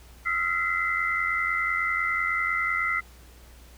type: tone cluster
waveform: sine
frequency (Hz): 1281 / 1367 / 1964 / 2054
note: E6 / F6 / B6 / C7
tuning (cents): -50 / -37 / -10 / -33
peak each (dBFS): -33 / -29 / -32 / -26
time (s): 0.25-3.01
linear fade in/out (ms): 20
effects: added 60 Hz sine -48 dBFS peak until 3.77 s + pink hiss -54 dBFS RMS until 3.77 s